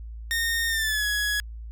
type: tone with pitch glide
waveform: sawtooth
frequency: 1839 to 1676.7 Hz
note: A#6 to G#6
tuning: -24 to +16 cents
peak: -20 dBFS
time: 0.31-1.4 s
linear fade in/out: 0 ms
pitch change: -160 cents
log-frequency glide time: 0.68-1.05 s
effects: added 56 Hz sine -35 dBFS peak until 1.71 s